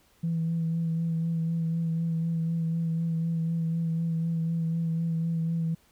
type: tone with vibrato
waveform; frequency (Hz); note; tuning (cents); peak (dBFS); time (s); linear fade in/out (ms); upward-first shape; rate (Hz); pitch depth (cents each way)
sine; 164.81; E3; 0; -24; 0.23-5.75; 10; sine; 4; 21
effects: tanh soft clip ceiling -21 dBFS + pink hiss -63 dBFS RMS until 5.91 s